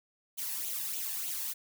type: noise with flanger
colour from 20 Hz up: blue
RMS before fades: -36 dBFS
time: 0.37-1.54 s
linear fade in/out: 20 ms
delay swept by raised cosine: 0.28 to 1.15 ms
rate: 3.3 Hz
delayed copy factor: +0.65
effects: none